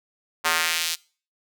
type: tone with high-pass filter sweep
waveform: square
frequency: 82.41 Hz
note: E2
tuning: in tune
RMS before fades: -24 dBFS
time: 0.44-0.96 s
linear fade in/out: 20 ms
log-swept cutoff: 1100 to 4200 Hz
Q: 1.1
effects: noise-tail reverb RT60 0.4 s tail -23 dB re dry